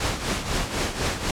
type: noise with tremolo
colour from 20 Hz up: pink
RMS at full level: -23 dBFS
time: 0-1.31 s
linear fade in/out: 5 ms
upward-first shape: triangle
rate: 4 Hz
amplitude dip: 70%
effects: low-pass 8000 Hz 12 dB/octave